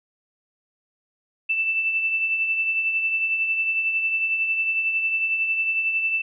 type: tone with tremolo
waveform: sine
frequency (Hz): 2654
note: E7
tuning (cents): +11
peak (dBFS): -18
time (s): 1.49-6.22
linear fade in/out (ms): 10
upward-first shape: triangle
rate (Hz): 11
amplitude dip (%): 50
effects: none